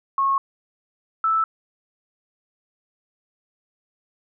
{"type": "tone pair in turn", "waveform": "sine", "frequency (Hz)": [1092, 1316.4], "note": ["C#6", "E6"], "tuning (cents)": [-26, -3], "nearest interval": "minor third", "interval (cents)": 323, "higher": "second", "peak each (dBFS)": -17, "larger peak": "neither", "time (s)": [[0.18, 0.38], [1.24, 1.44]], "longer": "neither", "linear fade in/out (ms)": 2, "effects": []}